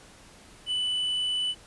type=tone; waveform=triangle; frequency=2985 Hz; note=F#7; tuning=15 cents sharp; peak=-24 dBFS; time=0.66-1.55 s; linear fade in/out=50 ms; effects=pink hiss -52 dBFS RMS until 1.66 s + resampled to 24000 Hz